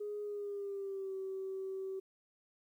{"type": "tone with pitch glide", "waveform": "sine", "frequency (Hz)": [415.3, 383], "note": ["G#4", "G4"], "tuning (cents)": [0, -40], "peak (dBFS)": -37, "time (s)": [0, 2], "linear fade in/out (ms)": 10, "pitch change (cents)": -140, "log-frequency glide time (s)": [0.23, 1.14], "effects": ["tanh soft clip ceiling -33 dBFS", "12-bit"]}